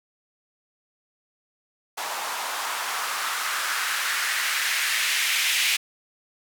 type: noise with band-pass filter sweep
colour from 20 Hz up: blue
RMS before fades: -26 dBFS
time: 1.97-5.77 s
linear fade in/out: 10 ms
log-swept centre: 810 to 2500 Hz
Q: 2.1
effects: none